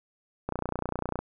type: click train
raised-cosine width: 1 ms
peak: -16 dBFS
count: 22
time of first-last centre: 0.49-1.19 s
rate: 30 Hz
effects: none